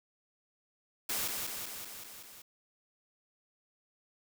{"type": "noise with echo", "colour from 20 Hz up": "white", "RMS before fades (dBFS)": -34, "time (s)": [1.09, 1.28], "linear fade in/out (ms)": 5, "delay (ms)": 190, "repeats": 6, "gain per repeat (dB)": -3, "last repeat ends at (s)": 2.42, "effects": []}